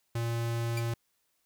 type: tone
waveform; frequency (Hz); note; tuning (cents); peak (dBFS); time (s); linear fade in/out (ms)
square; 116.54; A#2; 0; -30; 0.15-0.94; 5
type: tone with exponential decay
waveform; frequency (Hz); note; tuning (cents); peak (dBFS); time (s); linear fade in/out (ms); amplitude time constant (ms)
sawtooth; 2362; D7; +9; -30; 0.77-0.85; 5; 17
effects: white hiss -75 dBFS RMS until 1.45 s